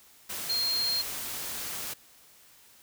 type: tone in noise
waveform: sine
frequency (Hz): 4212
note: C8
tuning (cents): +11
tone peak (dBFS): -26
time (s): 0.49-1.02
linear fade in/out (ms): 10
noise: white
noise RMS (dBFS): -36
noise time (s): 0.29-1.94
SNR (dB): +7
effects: white hiss -57 dBFS RMS until 2.82 s